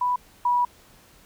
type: tone pair in turn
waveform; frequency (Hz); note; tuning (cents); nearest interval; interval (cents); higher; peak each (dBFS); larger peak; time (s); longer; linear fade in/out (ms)
sine; 987.8 / 974.8; B5 / B5; 0 / -23; unison; 23; first; -20 / -18; second; 0.01-0.16 / 0.45-0.65; second; 5
effects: pink hiss -54 dBFS RMS until 1.25 s